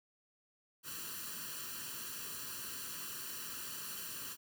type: noise with comb filter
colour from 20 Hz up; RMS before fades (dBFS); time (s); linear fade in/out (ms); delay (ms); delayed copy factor
white; -44; 0.83-4.37; 50; 0.69; +0.8
effects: high-pass 100 Hz 12 dB/octave